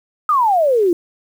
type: exponential sweep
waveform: sine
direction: down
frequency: 1276 to 331.4 Hz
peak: -11 dBFS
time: 0.29-0.93 s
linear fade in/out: 2 ms
effects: 7-bit